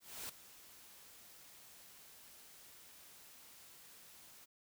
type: noise with ADSR envelope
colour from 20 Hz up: white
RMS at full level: -44 dBFS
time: 0-4.46 s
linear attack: 290 ms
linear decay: 8 ms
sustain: -15 dB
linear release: 22 ms
effects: none